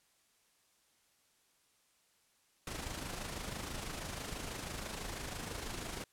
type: noise with amplitude modulation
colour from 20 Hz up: pink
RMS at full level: -40 dBFS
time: 2.67-6.04 s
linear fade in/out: 2 ms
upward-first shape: sine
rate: 26.1 Hz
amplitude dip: 50%
effects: white hiss -72 dBFS RMS until 6.12 s + low-pass 11000 Hz 12 dB/octave